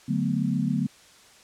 sine chord, B minor seventh, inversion first, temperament equal, 146.83 / 185 / 220 / 246.9 Hz, D3 / F#3 / A3 / B3, 0 / 0 / 0 / 0 cents, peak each -28 dBFS, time 0.08-0.87 s, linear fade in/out 10 ms, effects white hiss -53 dBFS RMS until 1.43 s + low-pass 8000 Hz 12 dB/octave

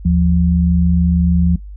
sine tone pair together, 76.4 / 174.61 Hz, D#2 / F3, -31 / 0 cents, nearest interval octave + major second, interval 1431 cents, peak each -14 / -12 dBFS, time 0.05-1.56 s, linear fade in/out 5 ms, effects noise-tail reverb RT60 0.1 s tail -19 dB re dry + added 50 Hz sine -29 dBFS peak until 1.76 s

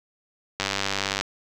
click train, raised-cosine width 0.2 ms, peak -7 dBFS, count 61, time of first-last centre 0.6-1.21 s, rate 98.3 Hz, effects none

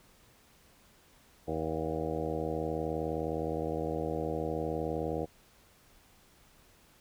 harmonic tone with a mistuned harmonic, 79.5 Hz, D#2, 38 cents sharp, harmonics 1 / 2 / 3 / 4 / 5 / 6 / 7 / 8 / 9 / 10, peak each -41 / -40 / -44 / -38 / -41 / -36 / -40 / -47 / -42 / -46 dBFS, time 1.47-5.26 s, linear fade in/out 20 ms, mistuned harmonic 8, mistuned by +71 cents, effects pink hiss -62 dBFS RMS until 7 s

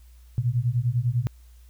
sine beating tone pair, 116.54 / 126.54 Hz, A#2 / B2, 0 / +43 cents, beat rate 10 Hz, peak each -24 dBFS, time 0.38-1.27 s, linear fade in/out 0 ms, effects added 60 Hz sine -47 dBFS peak until 1.69 s + white hiss -63 dBFS RMS until 1.69 s

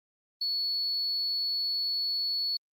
sine tone, 4409 Hz, C#8, 10 cents flat, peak -26 dBFS, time 0.41-2.57 s, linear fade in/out 5 ms, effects tanh soft clip ceiling -24 dBFS + Opus 24 kbps

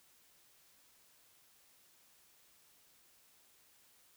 silence, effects white hiss -67 dBFS RMS until 4.16 s

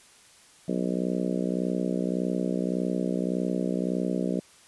harmonic tone, 61.74 Hz, B1, in tune, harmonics 3 / 4 / 5 / 6 / 7 / 8 / 9 / 10, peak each -29 / -31 / -33 / -35 / -36 / -37 / -38 / -39 dBFS, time 0.68-4.4 s, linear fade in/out 5 ms, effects white hiss -55 dBFS RMS until 4.67 s + resampled to 24000 Hz

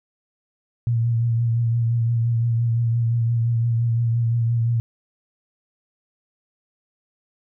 sine tone with vibrato, 116.54 Hz, A#2, in tune, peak -17 dBFS, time 0.87-4.8 s, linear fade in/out 0 ms, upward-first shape triangle, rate 5.8 Hz, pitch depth 38 cents each way, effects none

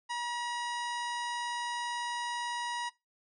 harmonic tone with a mistuned harmonic, 958 Hz, A#5, 47 cents sharp, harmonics 1 / 2 / 3 / 4 / 5 / 6 / 7 / 9 / 10, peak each -34 / -40 / -44 / -46 / -48 / -50 / -51 / -53 / -54 dBFS, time 0.09-2.9 s, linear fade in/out 20 ms, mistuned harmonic 5, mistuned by +67 cents, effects noise-tail reverb RT60 0.2 s tail -20 dB re dry

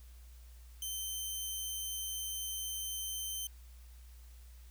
10% pulse tone, 3098 Hz, G7, 21 cents flat, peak -29 dBFS, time 0.82-3.47 s, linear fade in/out 2 ms, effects added 60 Hz sine -51 dBFS peak until 4.7 s + white hiss -65 dBFS RMS until 4.7 s

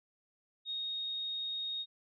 sine tone, 3729 Hz, A#7, in tune, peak -35 dBFS, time 0.65-1.86 s, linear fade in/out 50 ms, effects none

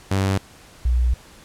sawtooth / sine tone pair in turn, 96.8 / 60.98 Hz, G2 / B1, -21 / -21 cents, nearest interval minor sixth, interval 800 cents, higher first, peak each -14 / -15 dBFS, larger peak first, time 0.11-0.38 / 0.85-1.14 s, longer second, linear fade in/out 5 ms, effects pink hiss -47 dBFS RMS until 1.44 s + low-pass 11000 Hz 12 dB/octave

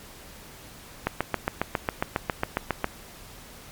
click train, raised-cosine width 0.5 ms, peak -8 dBFS, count 14, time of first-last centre 1.07-2.844 s, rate 7.33 Hz, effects pink hiss -46 dBFS RMS until 3.71 s + MP3 96 kbps

